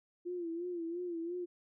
sine tone with vibrato, 344 Hz, F4, 26 cents flat, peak -36 dBFS, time 0.25-1.46 s, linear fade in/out 20 ms, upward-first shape sine, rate 2.9 Hz, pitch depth 77 cents each way, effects none

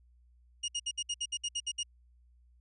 25% pulse tone bursts, 2861 Hz, F7, 41 cents sharp, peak -28 dBFS, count 11, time 0.63-1.833 s, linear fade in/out 10 ms, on 53 ms, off 62 ms, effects added 60 Hz sine -60 dBFS peak until 2.6 s + resampled to 22050 Hz

